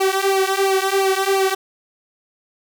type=tone with flanger; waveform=sawtooth; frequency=386.9 Hz; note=G4; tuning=23 cents flat; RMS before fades=-18 dBFS; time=0-1.55 s; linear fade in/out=10 ms; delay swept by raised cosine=0.55 to 3.05 ms; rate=2.9 Hz; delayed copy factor=-0.95; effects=none